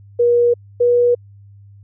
sine tone pair in turn, 478.6 / 483.9 Hz, A#4 / B4, +46 / -35 cents, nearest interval unison, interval 19 cents, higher second, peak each -10 dBFS, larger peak neither, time 0.19-0.54 / 0.8-1.15 s, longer neither, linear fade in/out 10 ms, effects added 100 Hz sine -40 dBFS peak until 1.83 s

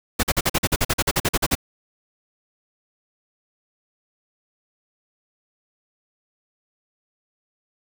pink noise bursts, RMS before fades -19 dBFS, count 16, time 0.19-1.553 s, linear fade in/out 10 ms, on 43 ms, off 45 ms, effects none

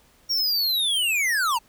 square linear sweep, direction down, 5620 to 862 Hz, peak -21 dBFS, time 0.29-1.59 s, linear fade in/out 20 ms, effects pink hiss -58 dBFS RMS until 1.68 s

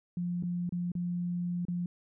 sine tone with dropouts, 175.7 Hz, F3, 11 cents sharp, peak -30 dBFS, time 0.17-1.86 s, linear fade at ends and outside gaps 2 ms, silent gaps 0.426-0.435 / 0.693-0.723 / 0.918-0.952 / 1.652-1.683 s, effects none

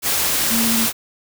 sine tone in noise, 228.5 Hz, A#3, 34 cents flat, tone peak -19 dBFS, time 0.49-0.88 s, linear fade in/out 50 ms, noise white, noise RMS -19 dBFS, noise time 0.02-0.93 s, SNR -3 dB, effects none

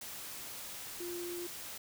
sine tone in noise, 349.2 Hz, F4, in tune, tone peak -39 dBFS, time 1-1.47 s, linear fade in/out 5 ms, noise white, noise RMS -45 dBFS, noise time 0.01-1.78 s, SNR +3 dB, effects none

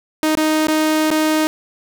sawtooth tone with dropouts, 311.1 Hz, D#4, in tune, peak -10 dBFS, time 0.23-1.47 s, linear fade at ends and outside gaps 0 ms, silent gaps 0.352-0.373 / 0.67-0.683 / 1.104-1.113 s, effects none

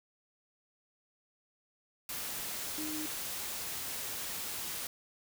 sine tone in noise, 307.7 Hz, D#4, 19 cents flat, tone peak -38 dBFS, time 2.78-3.06 s, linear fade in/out 2 ms, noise white, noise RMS -39 dBFS, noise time 2.09-4.87 s, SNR -2 dB, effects none

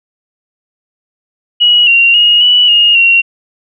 sine tone with pitch steps, 2911 / 2760 / 2873 / 2952 / 2854 / 2746 Hz, F#7 / F7 / F7 / F#7 / F7 / F7, -29 / -21 / +48 / -5 / +37 / -30 cents, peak -4 dBFS, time 1.6-3.22 s, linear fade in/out 20 ms, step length 270 ms, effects none

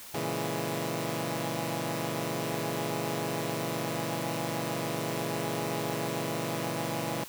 10% pulse chord, A# half-diminished seventh, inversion none, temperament equal, 116.54 / 138.59 / 164.81 / 207.7 Hz, A#2 / C#3 / E3 / G#3, 0 / 0 / 0 / 0 cents, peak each -29 / -28 / -26 / -31 dBFS, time 0.14-7.24 s, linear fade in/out 5 ms, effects white hiss -46 dBFS RMS until 7.28 s

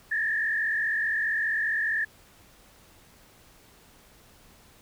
sine tone with frequency modulation, 1767 Hz, A6, 7 cents sharp, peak -24 dBFS, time 0.11-2.05 s, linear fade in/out 10 ms, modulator 44.8 Hz, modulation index 1.7, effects pink hiss -56 dBFS RMS until 4.81 s

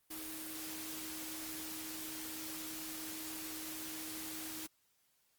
sine tone in noise, 315.8 Hz, D#4, 26 cents sharp, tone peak -48 dBFS, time 0.1-4.67 s, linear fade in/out 10 ms, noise white, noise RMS -45 dBFS, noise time 0.1-4.67 s, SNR -6 dB, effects white hiss -75 dBFS RMS until 5.38 s + Opus 32 kbps

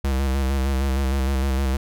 square tone with vibrato, 67.1 Hz, C2, 44 cents sharp, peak -20 dBFS, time 0.04-1.77 s, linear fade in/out 5 ms, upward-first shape square, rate 6.5 Hz, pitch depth 41 cents each way, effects none

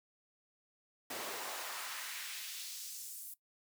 pink noise with high-pass filter sweep, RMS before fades -44 dBFS, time 1.1-3.34 s, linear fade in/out 5 ms, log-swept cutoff 360 to 11000 Hz, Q 1.1, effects noise-tail reverb RT60 0.1 s tail -17 dB re dry

